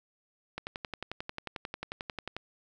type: click train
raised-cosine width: 0.3 ms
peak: -20 dBFS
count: 21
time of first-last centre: 0.58-2.366 s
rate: 11.2 Hz
effects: none